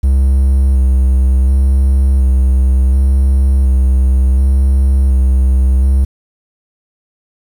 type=tone with vibrato; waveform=triangle; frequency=65.9 Hz; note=C2; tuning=13 cents sharp; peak=-5 dBFS; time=0.03-6.05 s; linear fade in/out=10 ms; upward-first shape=square; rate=0.69 Hz; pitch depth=25 cents each way; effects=7-bit